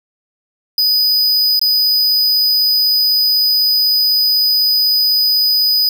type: tone with dropouts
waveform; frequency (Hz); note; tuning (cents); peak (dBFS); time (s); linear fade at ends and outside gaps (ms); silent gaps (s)
square; 4978; D#8; 0; -11; 0.78-5.89; 2; 1.594-1.614
effects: none